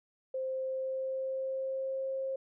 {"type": "tone with pitch glide", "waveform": "sine", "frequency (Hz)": [523.3, 533.4], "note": ["C5", "C5"], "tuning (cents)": [0, 33], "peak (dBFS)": -32, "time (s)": [0.34, 2.36], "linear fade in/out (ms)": 5, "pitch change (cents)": 33, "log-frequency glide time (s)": [0.45, 2.07], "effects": []}